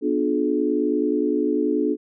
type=chord; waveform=sine; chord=B diminished seventh; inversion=none; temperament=just; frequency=246.9 / 296.3 / 355.6 / 426.7 Hz; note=B3 / D4 / F4 / Ab4; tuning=0 / +15 / +31 / +47 cents; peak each=-26 / -22 / -26 / -24 dBFS; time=0.01-1.97 s; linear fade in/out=50 ms; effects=none